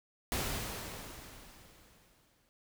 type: noise with exponential decay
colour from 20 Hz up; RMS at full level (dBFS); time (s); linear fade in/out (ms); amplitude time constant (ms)
pink; -33; 0.32-2.49; 0; 470
effects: none

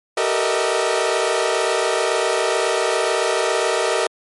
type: tone cluster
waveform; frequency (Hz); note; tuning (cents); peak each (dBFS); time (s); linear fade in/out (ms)
sawtooth; 385.2 / 447.3 / 474.5 / 611 / 649; G4 / A4 / A#4 / D#5 / E5; -30 / +28 / +31 / -32 / -27; -20; 0.17-4.07; 5
effects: MP3 48 kbps

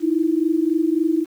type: tone pair together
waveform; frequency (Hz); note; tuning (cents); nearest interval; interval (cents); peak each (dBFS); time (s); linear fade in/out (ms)
sine; 311.1 / 334.7; D#4 / E4; 0 / +26; minor second; 126; -19; 0-1.26; 50
effects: 8-bit

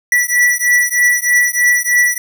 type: beating tone pair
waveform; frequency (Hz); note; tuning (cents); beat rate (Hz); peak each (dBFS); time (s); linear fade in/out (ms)
square; 1953 / 1956.2; B6 / B6; -20 / -17; 3.2; -14; 0.12-2.18; 2
effects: 8-bit

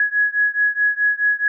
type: beating tone pair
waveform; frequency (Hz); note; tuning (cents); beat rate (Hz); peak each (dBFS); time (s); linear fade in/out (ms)
sine; 1674 / 1678.7; G#6 / G#6; +13 / +18; 4.7; -18 / -19; 0-1.48; 2
effects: none

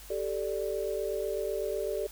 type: chord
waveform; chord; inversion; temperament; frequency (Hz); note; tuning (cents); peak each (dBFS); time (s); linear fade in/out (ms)
sine; G suspended second; none; equal; 392 / 440 / 587.3; G4 / A4 / D5; 0 / 0 / 0; -34; 0.1-2.07; 5
effects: added 50 Hz sine -49 dBFS peak until 2.11 s + white hiss -50 dBFS RMS until 2.11 s

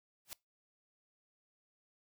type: noise with exponential growth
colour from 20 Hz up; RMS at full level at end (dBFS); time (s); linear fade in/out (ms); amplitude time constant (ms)
white; -41; 0.25-0.33; 0; 17
effects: noise-tail reverb RT60 0.2 s tail -23 dB re dry

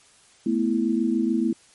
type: chord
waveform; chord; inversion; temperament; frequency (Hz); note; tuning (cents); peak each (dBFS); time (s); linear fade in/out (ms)
sine; A suspended second; none; equal; 220 / 246.9 / 329.6; A3 / B3 / E4; 0 / 0 / 0; -24; 0.46-1.53; 5
effects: white hiss -55 dBFS RMS until 1.74 s + MP3 48 kbps

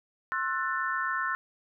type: chord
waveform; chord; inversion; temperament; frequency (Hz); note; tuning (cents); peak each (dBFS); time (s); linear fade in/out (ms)
sine; F# half-diminished seventh; second; just; 1065.6 / 1332 / 1480 / 1776; C6 / E6 / F#6 / A6; +31 / +18 / 0 / +16; -33; 0.32-1.35; 0
effects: none

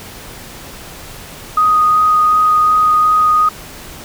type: tone with vibrato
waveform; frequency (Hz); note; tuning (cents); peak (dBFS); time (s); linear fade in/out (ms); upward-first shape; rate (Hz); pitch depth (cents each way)
sine; 1244.5; D#6; 0; -8; 1.57-3.49; 5; sine; 2.7; 8
effects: pink hiss -33 dBFS RMS until 4.04 s

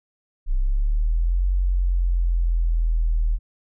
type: exponential two-way sweep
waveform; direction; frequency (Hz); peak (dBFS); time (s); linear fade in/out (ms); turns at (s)
sine; up then down; 31.11 to 46 to 39.29; -17; 0.46-3.39; 50; 1.47
effects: none

